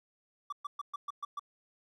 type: tone bursts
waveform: triangle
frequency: 1158 Hz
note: D6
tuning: 25 cents flat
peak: -33 dBFS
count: 7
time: 0.5-1.395 s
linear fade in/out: 5 ms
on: 25 ms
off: 120 ms
effects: none